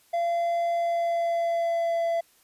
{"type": "tone with pitch glide", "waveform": "triangle", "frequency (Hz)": [684, 672.6], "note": ["F5", "E5"], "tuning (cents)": [-36, 35], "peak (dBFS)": -21, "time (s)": [0.13, 2.21], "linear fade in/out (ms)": 10, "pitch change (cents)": -29, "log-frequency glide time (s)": [0.74, 2.02], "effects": ["white hiss -61 dBFS RMS until 2.43 s", "resampled to 32000 Hz"]}